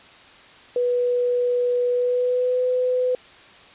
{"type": "tone with pitch glide", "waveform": "sine", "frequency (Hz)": [490.3, 503.2], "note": ["B4", "B4"], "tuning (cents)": [-13, 32], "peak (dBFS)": -18, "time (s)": [0.76, 3.15], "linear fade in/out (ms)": 2, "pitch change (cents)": 45, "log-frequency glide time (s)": [1.9, 2.63], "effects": ["white hiss -47 dBFS RMS until 3.74 s", "resampled to 8000 Hz"]}